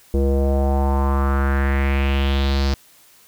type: tone with low-pass filter sweep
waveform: square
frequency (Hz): 68.6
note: C#2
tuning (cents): -17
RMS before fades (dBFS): -18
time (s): 0.14-2.74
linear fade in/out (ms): 0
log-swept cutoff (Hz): 430 to 5000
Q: 3.6
effects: white hiss -51 dBFS RMS until 3.27 s